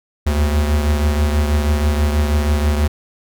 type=beating tone pair; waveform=square; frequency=73.6 / 79.8 Hz; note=D2 / D#2; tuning=+4 / +44 cents; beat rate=6.2 Hz; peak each=-15 / -23 dBFS; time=0.26-2.88 s; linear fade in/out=10 ms; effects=none